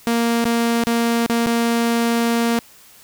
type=tone with dropouts; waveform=sawtooth; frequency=233.1 Hz; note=A#3; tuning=in tune; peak=-12 dBFS; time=0.07-2.59 s; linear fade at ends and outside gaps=0 ms; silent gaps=0.442-0.454 / 0.838-0.87 / 1.263-1.297 / 1.462-1.469 s; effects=white hiss -47 dBFS RMS until 3.03 s